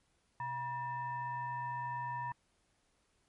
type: tone with frequency modulation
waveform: sine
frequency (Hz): 960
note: B5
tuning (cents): -49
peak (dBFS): -36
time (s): 0.4-2.32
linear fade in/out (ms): 2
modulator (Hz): 832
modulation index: 0.66
effects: pink hiss -75 dBFS RMS until 3.28 s + MP3 48 kbps